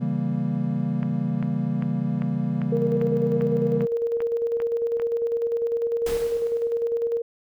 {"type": "chord", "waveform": "triangle", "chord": "C# diminished seventh", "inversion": "none", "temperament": "equal", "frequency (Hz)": [138.59, 164.81, 196, 233.1], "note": ["C#3", "E3", "G3", "Bb3"], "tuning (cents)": [0, 0, 0, 0], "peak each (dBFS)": -26, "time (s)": [0, 3.86], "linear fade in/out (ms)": 20}
{"type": "click train", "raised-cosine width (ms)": 0.5, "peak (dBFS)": -20, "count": 11, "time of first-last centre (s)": [1.03, 4.998], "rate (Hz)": 2.52}
{"type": "tone with tremolo", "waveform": "sine", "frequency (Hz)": 466.2, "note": "A#4", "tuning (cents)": 0, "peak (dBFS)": -20, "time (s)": [2.72, 7.22], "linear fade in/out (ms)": 5, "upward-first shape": "square", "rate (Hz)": 10, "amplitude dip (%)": 40}
{"type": "noise with exponential decay", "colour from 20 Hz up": "pink", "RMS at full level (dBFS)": -32, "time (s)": [6.06, 6.89], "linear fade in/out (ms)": 5, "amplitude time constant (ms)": 180}
{"effects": []}